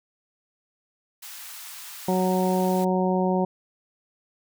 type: high-pass noise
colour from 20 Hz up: white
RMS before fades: -40 dBFS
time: 1.22-2.85 s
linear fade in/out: 10 ms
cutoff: 820 Hz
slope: 24 dB/octave
type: harmonic tone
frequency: 185 Hz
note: F#3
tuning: in tune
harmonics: 1 / 2 / 3 / 4 / 5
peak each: -23 / -26 / -28 / -29 / -30 dBFS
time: 2.08-3.45 s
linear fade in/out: 5 ms
effects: none